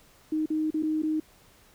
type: tone with dropouts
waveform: sine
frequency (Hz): 311.1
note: D#4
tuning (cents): 0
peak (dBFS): -24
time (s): 0.32-1.2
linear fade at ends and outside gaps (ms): 5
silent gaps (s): 0.459-0.502 / 0.705-0.742 / 0.826-0.832 / 1.022-1.032
effects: pink hiss -58 dBFS RMS until 1.74 s